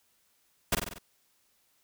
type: noise with echo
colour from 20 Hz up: pink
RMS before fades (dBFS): -25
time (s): 0.72-0.75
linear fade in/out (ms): 5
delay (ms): 47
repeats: 5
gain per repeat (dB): -4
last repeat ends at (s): 0.985
effects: white hiss -70 dBFS RMS until 1.83 s